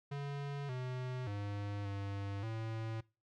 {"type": "tone with pitch steps", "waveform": "square", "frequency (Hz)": [141.7, 127, 101.8, 99.7, 111.9], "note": ["C#3", "B2", "G#2", "G2", "A2"], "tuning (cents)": [38, 49, -34, 30, 30], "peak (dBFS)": -39, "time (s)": [0.11, 3.01], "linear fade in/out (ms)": 10, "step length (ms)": 580, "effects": ["noise-tail reverb RT60 0.3 s tail -23 dB re dry", "low-pass 4000 Hz 12 dB/octave"]}